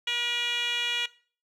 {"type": "tone with band-pass filter", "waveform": "10% pulse", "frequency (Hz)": 480, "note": "B4", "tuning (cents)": -49, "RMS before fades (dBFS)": -28, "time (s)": [0.07, 1.06], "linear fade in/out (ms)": 5, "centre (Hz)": 3100, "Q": 3.7, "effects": ["noise-tail reverb RT60 0.4 s tail -18 dB re dry"]}